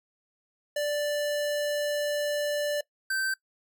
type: tone pair in turn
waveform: square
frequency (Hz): 587.3 / 1553.5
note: D5 / G6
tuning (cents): 0 / -16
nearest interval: octave + perfect fourth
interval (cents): 1684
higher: second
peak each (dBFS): -27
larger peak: neither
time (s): 0.76-2.81 / 3.1-3.34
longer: first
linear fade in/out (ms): 5
effects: noise-tail reverb RT60 0.1 s tail -21 dB re dry